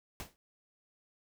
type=noise with exponential decay; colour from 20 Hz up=pink; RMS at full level=-39 dBFS; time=0.2-0.36 s; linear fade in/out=0 ms; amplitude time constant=34 ms; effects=none